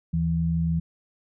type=tone pair together; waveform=sine; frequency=77.78 / 164.81 Hz; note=D#2 / E3; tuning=0 / 0 cents; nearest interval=octave + minor second; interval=1300 cents; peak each=-28 / -22 dBFS; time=0.13-0.8 s; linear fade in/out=10 ms; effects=none